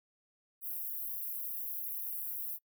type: high-pass noise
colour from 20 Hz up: pink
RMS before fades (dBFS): -39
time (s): 0.61-2.59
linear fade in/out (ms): 50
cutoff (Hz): 12000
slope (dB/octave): 48
effects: noise-tail reverb RT60 0.1 s tail -26 dB re dry